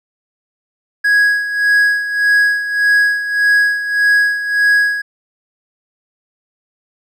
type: tone with tremolo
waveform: triangle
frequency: 1660 Hz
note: G#6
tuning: 1 cent flat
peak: -6 dBFS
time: 1.04-5.02 s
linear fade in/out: 10 ms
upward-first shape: sine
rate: 1.7 Hz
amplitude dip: 70%
effects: none